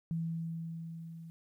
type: tone with level ramp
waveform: sine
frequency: 164.81 Hz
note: E3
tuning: in tune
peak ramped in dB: -31 to -45 dBFS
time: 0.11-1.3 s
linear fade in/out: 0 ms
effects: 12-bit